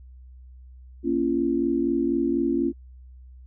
sine chord, Bb minor, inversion none, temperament equal with one note detuned, 233.1 / 277.2 / 341.3 Hz, Bb3 / Db4 / F4, 0 / 0 / -40 cents, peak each -28 / -24 / -24 dBFS, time 1.03-2.73 s, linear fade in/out 50 ms, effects added 63 Hz sine -43 dBFS peak until 3.46 s

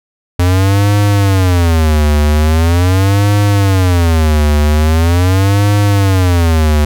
square tone with vibrato, 87.31 Hz, F2, in tune, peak -8 dBFS, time 0.39-6.85 s, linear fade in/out 5 ms, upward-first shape sine, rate 0.42 Hz, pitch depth 280 cents each way, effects none

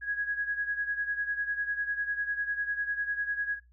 sine beating tone pair, 1658 / 1668 Hz, G#6 / G#6, -3 / +7 cents, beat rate 10 Hz, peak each -30 / -35 dBFS, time 0.01-3.6 s, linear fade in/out 50 ms, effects noise-tail reverb RT60 0.2 s tail -18 dB re dry + added 60 Hz sine -57 dBFS peak until 3.72 s

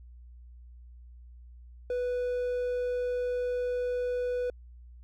triangle tone, 493.9 Hz, B4, in tune, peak -26 dBFS, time 1.9-4.5 s, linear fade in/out 2 ms, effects added 60 Hz sine -47 dBFS peak until 5.03 s

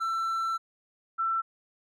triangle / sine tone pair in turn, 1339 / 1339 Hz, E6 / E6, +27 / +27 cents, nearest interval unison, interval 0 cents, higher neither, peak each -25 dBFS, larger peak neither, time 0-0.58 / 1.18-1.42 s, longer first, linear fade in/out 20 ms, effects none

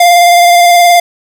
square tone with vibrato, 698.5 Hz, F5, in tune, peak -3 dBFS, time 0-1 s, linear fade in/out 5 ms, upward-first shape sine, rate 19 Hz, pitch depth 19 cents each way, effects none

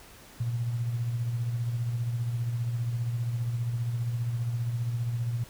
sine tone with tremolo, 118.6 Hz, A#2, 30 cents sharp, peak -25 dBFS, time 0.4-5.44 s, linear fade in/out 5 ms, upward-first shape sine, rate 15 Hz, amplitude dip 45%, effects pink hiss -51 dBFS RMS until 5.49 s

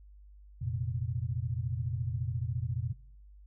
sine chord, F suspended fourth, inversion none, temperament equal, 87.31 / 116.54 / 130.81 Hz, F2 / Bb2 / C3, 0 / 0 / 0 cents, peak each -36 / -34 / -36 dBFS, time 0.61-2.93 s, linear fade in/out 10 ms, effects noise-tail reverb RT60 0.7 s tail -22 dB re dry + added 50 Hz sine -51 dBFS peak until 3.46 s

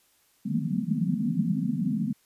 white band-pass noise, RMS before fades -27 dBFS, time 0.45-2.13 s, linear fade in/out 10 ms, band 150 to 250 Hz, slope 96 dB/octave, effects white hiss -65 dBFS RMS until 2.25 s + resampled to 32000 Hz

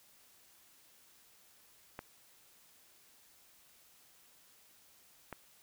clicks, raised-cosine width 0.5 ms, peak -27 dBFS, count 2, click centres 1.991 / 5.327 s, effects white hiss -64 dBFS RMS until 5.62 s

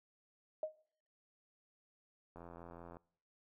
sine tone with exponential decay, 622.3 Hz, D#5, in tune, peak -32 dBFS, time 0.63-0.77 s, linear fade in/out 2 ms, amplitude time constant 29 ms
click train, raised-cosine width 1 ms, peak -38 dBFS, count 53, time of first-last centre 2.36-2.969 s, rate 85.4 Hz
effects noise-tail reverb RT60 0.6 s tail -23 dB re dry

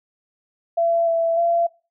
sine tone with pitch steps, 674 / 665 / 681 Hz, E5 / E5 / F5, +38 / +15 / -44 cents, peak -16 dBFS, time 0.77-1.67 s, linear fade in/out 10 ms, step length 300 ms, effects noise-tail reverb RT60 0.3 s tail -21 dB re dry

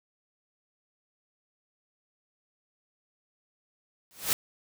white noise with exponential growth, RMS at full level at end -22 dBFS, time 4.11-4.33 s, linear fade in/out 0 ms, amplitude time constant 47 ms, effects none

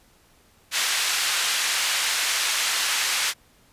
pink band-pass noise, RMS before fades -24 dBFS, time 0.71-3.34 s, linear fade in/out 50 ms, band 1700 to 9000 Hz, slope 12 dB/octave, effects pink hiss -58 dBFS RMS until 3.72 s + resampled to 32000 Hz

